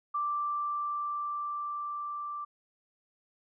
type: tone with level ramp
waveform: sine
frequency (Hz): 1174.7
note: D6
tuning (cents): 0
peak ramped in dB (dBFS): -28 to -35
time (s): 0.14-2.45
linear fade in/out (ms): 10
effects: none